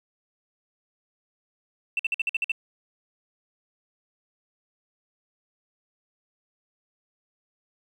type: tone bursts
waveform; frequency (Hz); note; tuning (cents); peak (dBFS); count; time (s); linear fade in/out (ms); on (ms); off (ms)
sine; 2680; E7; +28; -21; 8; 1.97-2.518; 2; 23; 52
effects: tanh soft clip ceiling -17 dBFS + 9-bit